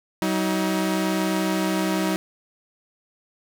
sawtooth tone pair together, 189.1 / 317.5 Hz, F#3 / D#4, +38 / +35 cents, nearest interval major sixth, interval 897 cents, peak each -20 dBFS, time 0.22-2.16 s, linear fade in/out 0 ms, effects none

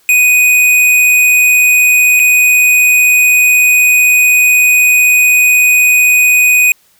square tone with dropouts, 2489 Hz, D#7, in tune, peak -6 dBFS, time 0.09-6.72 s, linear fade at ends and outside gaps 1 ms, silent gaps 2.194-2.198 s, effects white hiss -51 dBFS RMS until 6.99 s

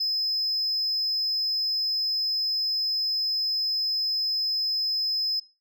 sine tone, 5100 Hz, D#8, 42 cents sharp, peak -21 dBFS, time 0-5.4 s, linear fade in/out 10 ms, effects noise-tail reverb RT60 0.3 s tail -21 dB re dry + tanh soft clip ceiling -22 dBFS

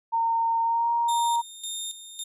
sine tone with pitch glide, 916 to 936.9 Hz, A#5 to A#5, -31 to +8 cents, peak -21 dBFS, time 0.12-1.42 s, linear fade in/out 20 ms, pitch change +39 cents, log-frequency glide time 0.62-0.91 s
20% pulse tone with tremolo, 3650 Hz, A#7, 37 cents flat, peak -25 dBFS, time 1.08-2.24 s, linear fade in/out 10 ms, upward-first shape square, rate 1.8 Hz, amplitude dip 70%
effects none

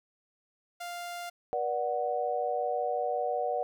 sawtooth tone, 698.5 Hz, F5, in tune, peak -33 dBFS, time 0.8-1.3 s, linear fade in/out 10 ms
sine chord, B minor, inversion none, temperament equal with one note detuned, 481.8 / 587.3 / 740 Hz, B4 / D5 / F#5, -43 / 0 / 0 cents, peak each -33 / -33 / -31 dBFS, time 1.53-3.63 s, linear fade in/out 0 ms
effects none

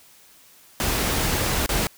pink noise with dropouts, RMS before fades -23 dBFS, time 0.8-1.87 s, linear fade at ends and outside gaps 1 ms, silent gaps 1.662-1.691 s, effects white hiss -52 dBFS RMS until 1.97 s

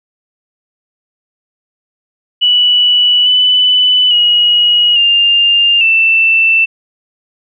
sine tone with pitch steps, 2952 / 2993 / 2900 / 2803 / 2666 Hz, F#7 / F#7 / F#7 / F7 / E7, -5 / +19 / -35 / +6 / +19 cents, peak -6 dBFS, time 2.41-6.66 s, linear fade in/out 20 ms, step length 850 ms, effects none

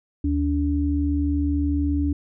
sine tone pair together, 76.15 / 287.5 Hz, D#2 / D4, -37 / -37 cents, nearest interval octave + major seventh, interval 2300 cents, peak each -22 dBFS, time 0.24-2.13 s, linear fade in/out 5 ms, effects none

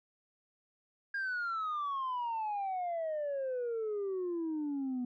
sine exponential sweep, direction down, 1627 to 243.3 Hz, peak -31 dBFS, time 1.14-5.05 s, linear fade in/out 5 ms, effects tanh soft clip ceiling -31 dBFS

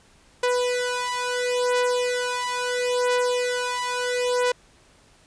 sawtooth beating tone pair, 493.9 / 494.64 Hz, B4 / B4, 0 / +3 cents, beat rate 0.74 Hz, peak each -21 dBFS, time 0.43-4.52 s, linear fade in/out 5 ms, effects pink hiss -56 dBFS RMS until 5.26 s + resampled to 22050 Hz

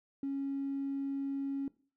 triangle tone with tanh clipping, 275.7 Hz, C#4, 9 cents flat, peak -32 dBFS, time 0.23-1.68 s, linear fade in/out 2 ms, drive 1 dB, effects noise-tail reverb RT60 0.4 s tail -19 dB re dry

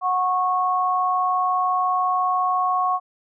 sine tone pair together, 734.2 / 1100 Hz, F#5 / C#6, -14 / -14 cents, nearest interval perfect fifth, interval 700 cents, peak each -22 / -20 dBFS, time 0.01-3 s, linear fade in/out 50 ms, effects none

